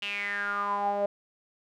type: tone with band-pass filter sweep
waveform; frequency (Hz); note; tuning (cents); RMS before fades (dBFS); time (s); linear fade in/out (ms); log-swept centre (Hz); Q
sawtooth; 202.9; G#3; -40; -30; 0.02-1.06; 5; 2900 to 610; 8.8
effects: none